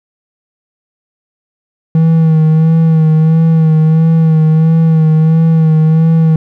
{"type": "tone with vibrato", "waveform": "triangle", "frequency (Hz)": 160, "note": "D#3", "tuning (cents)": 49, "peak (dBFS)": -3, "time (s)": [1.95, 6.36], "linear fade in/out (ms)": 2, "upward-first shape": "sine", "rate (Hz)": 1.5, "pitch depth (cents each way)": 34, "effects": []}